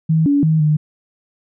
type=tone with pitch steps; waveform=sine; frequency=159.7 / 284.9 / 158.1 / 152 Hz; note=D#3 / C#4 / D#3 / D#3; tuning=+45 / +48 / +28 / -40 cents; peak=-11 dBFS; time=0.09-0.77 s; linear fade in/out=10 ms; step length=170 ms; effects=none